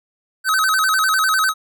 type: tone with vibrato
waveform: square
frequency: 1396.9 Hz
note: F6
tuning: in tune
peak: -15 dBFS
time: 0.44-1.54 s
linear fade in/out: 50 ms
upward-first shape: square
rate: 10 Hz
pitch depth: 160 cents each way
effects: none